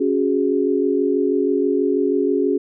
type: chord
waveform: sine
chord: C# suspended fourth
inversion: none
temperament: just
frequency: 277.2 / 369.6 / 415.8 Hz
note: C#4 / F#4 / G#4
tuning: 0 / -2 / +2 cents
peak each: -20 dBFS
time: 0-2.58 s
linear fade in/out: 10 ms
effects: none